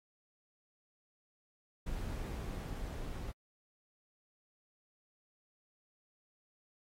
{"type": "noise with level ramp", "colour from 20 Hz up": "brown", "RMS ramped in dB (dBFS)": [-39, -42], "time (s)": [1.86, 3.32], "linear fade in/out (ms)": 10, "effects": ["AAC 48 kbps"]}